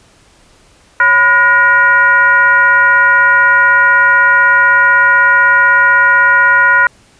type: tone with frequency modulation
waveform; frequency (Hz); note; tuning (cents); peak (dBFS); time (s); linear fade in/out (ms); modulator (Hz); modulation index
sine; 1439; F#6; -49; -5; 1-6.87; 2; 442; 0.93
effects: pink hiss -47 dBFS RMS until 7.19 s + resampled to 22050 Hz